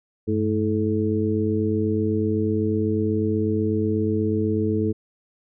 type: harmonic tone with a mistuned harmonic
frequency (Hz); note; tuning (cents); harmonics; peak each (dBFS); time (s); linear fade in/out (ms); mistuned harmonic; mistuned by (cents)
108.1; A2; -30; 1 / 2 / 3 / 4; -25 / -25 / -25 / -25; 0.27-4.93; 20; 1; -140
effects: none